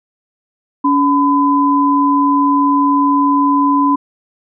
sine tone pair together, 283.1 / 1007.9 Hz, C#4 / B5, +37 / +35 cents, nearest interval octave + minor seventh, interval 2198 cents, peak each -12 dBFS, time 0.84-3.96 s, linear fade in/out 10 ms, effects none

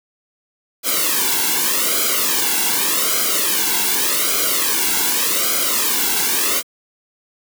white noise with flanger, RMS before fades -18 dBFS, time 0.83-6.63 s, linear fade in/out 50 ms, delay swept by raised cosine 1.1 to 1.66 ms, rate 0.85 Hz, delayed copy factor -0.9, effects high-pass 200 Hz 12 dB/octave

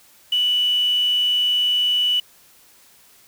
sine tone with quantisation, 2960 Hz, F#7, in tune, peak -16 dBFS, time 0.32-2.2 s, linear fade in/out 5 ms, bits 6, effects white hiss -52 dBFS RMS until 3.27 s

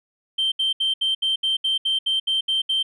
sine tone bursts, 3130 Hz, G7, 3 cents flat, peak -17 dBFS, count 12, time 0.38-2.83 s, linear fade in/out 10 ms, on 140 ms, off 70 ms, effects tanh soft clip ceiling -16 dBFS

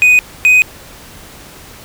triangle tone pair in turn, 2489 / 2501 Hz, D#7 / D#7, 0 / +8 cents, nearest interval unison, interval 8 cents, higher second, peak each -3 dBFS, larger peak neither, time 0.02-0.19 / 0.45-0.62 s, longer neither, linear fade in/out 0 ms, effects pink hiss -36 dBFS RMS until 1.84 s

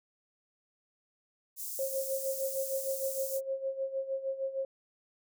white high-pass noise, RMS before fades -39 dBFS, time 1.56-3.41 s, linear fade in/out 50 ms, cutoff 6300 Hz, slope 24 dB/octave
sine tone with tremolo, 537 Hz, C5, 45 cents sharp, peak -29 dBFS, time 1.79-4.65 s, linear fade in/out 2 ms, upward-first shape sine, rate 6.5 Hz, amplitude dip 75%
effects none

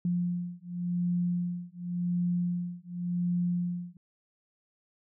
sine beating tone pair, 175.5 / 176.4 Hz, F3 / F3, +9 / +18 cents, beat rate 0.9 Hz, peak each -31 dBFS, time 0.05-3.97 s, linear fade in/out 2 ms, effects none

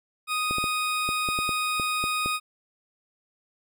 20% pulse tone, 1245 Hz, D#6, 1 cent sharp, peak -20 dBFS, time 0.27-2.4 s, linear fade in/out 50 ms
clicks, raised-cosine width 2 ms, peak -19 dBFS, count 10, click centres 0.51 / 0.584 / 0.641 / 1.09 / 1.288 / 1.389 / 1.492 / 1.798 / 2.04 / 2.26 s
effects none

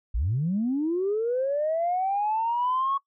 sine linear sweep, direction up, 45 to 1114 Hz, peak -22 dBFS, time 0.14-2.98 s, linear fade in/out 10 ms, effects noise-tail reverb RT60 0.1 s tail -21 dB re dry + tanh soft clip ceiling -18 dBFS

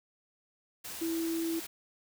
sine tone in noise, 329.6 Hz, E4, in tune, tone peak -30 dBFS, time 1.01-1.6 s, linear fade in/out 10 ms, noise white, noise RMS -42 dBFS, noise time 0.84-1.67 s, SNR +9 dB, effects none

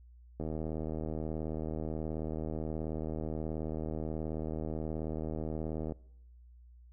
click train, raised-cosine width 2 ms, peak -24 dBFS, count 435, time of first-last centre 0.4-5.922 s, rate 78.6 Hz, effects noise-tail reverb RT60 0.8 s tail -23 dB re dry + added 60 Hz sine -53 dBFS peak until 6.92 s

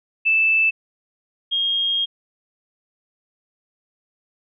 sine tone pair in turn, 2637 / 3244 Hz, E7 / G#7, 0 / -41 cents, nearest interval major third, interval 359 cents, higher second, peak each -14 / -18 dBFS, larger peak first, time 0.25-0.71 / 1.51-2.06 s, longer second, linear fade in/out 20 ms, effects none

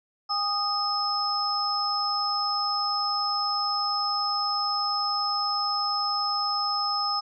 sine tone cluster, 809 / 1238 / 5190 Hz, G#5 / D#6 / E8, -46 / -9 / -28 cents, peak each -31 / -28 / -27 dBFS, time 0.29-7.21 s, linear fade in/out 20 ms, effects none

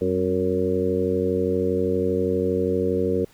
harmonic tone with a mistuned harmonic, 92.5 Hz, F#2, in tune, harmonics 1 / 2 / 3 / 4 / 5 / 6, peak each -30 / -28 / -28 / -26 / -23 / -32 dBFS, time 0.01-3.25 s, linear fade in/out 5 ms, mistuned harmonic 2, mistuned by +76 cents, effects pink hiss -55 dBFS RMS until 3.33 s

